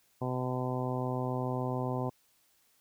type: harmonic tone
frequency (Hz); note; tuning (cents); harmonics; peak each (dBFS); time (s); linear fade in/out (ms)
127; B2; +49; 1 / 2 / 3 / 4 / 5 / 6 / 7 / 8; -34 / -37 / -39 / -40 / -41 / -42 / -42 / -43; 0.21-2.1; 10
effects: white hiss -69 dBFS RMS until 2.8 s